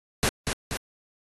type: noise with echo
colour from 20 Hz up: pink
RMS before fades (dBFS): -23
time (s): 0.23-0.29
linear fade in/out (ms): 0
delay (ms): 240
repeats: 2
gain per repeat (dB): -4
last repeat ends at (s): 0.77
effects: AAC 32 kbps